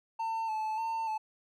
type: tone with vibrato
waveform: triangle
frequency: 885 Hz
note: A5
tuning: 10 cents sharp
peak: -29 dBFS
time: 0.19-1.18 s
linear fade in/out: 10 ms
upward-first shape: square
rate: 1.7 Hz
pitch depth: 30 cents each way
effects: none